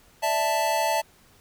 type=chord; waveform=square; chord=D suspended second; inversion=none; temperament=equal; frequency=587.3 / 659.3 / 880 Hz; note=D5 / E5 / A5; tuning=0 / 0 / 0 cents; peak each=-31 / -27 / -25 dBFS; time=0.22-1.02 s; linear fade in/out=20 ms; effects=pink hiss -57 dBFS RMS until 1.4 s